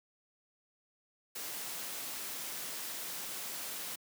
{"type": "noise", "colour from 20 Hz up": "white", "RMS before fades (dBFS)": -41, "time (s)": [1.35, 3.96], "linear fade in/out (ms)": 10, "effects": ["high-pass 150 Hz 12 dB/octave"]}